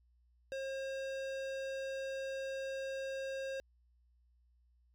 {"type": "tone with hard clipping", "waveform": "sine", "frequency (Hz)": 537, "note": "C5", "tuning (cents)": 45, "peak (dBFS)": -40, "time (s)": [0.52, 3.6], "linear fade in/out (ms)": 0, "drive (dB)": 17, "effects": ["added 60 Hz sine -67 dBFS peak until 4.94 s"]}